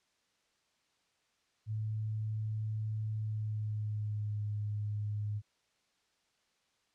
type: tone with pitch glide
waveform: sine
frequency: 108.4 to 104.59 Hz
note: A2 to G#2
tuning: -25 to +13 cents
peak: -33 dBFS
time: 1.66-5.42 s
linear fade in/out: 50 ms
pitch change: -62 cents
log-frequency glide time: 3.13-4.43 s
effects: white hiss -75 dBFS RMS until 6.94 s + low-pass 6000 Hz 12 dB/octave